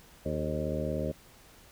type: harmonic tone with a mistuned harmonic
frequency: 76.5 Hz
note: D#2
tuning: 29 cents flat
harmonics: 1 / 2 / 3 / 4 / 5 / 6 / 7 / 8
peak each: -37 / -36 / -37 / -40 / -40 / -41 / -36 / -38 dBFS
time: 0.25-1.12 s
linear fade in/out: 10 ms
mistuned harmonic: 6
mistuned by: -57 cents
effects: pink hiss -56 dBFS RMS until 1.71 s